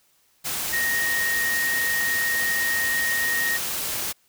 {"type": "tone in noise", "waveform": "sine", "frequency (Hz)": 1864.7, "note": "A#6", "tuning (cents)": 0, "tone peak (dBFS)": -22, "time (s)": [0.72, 3.58], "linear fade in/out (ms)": 20, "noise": "white", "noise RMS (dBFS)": -28, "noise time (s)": [0.44, 4.13], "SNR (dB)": 3, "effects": ["white hiss -63 dBFS RMS until 4.28 s"]}